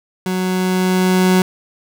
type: tone with level ramp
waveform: 30% pulse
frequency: 184.8 Hz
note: F#3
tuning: 2 cents flat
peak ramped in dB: -15 to -7 dBFS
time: 0.26-1.42 s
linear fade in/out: 2 ms
effects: none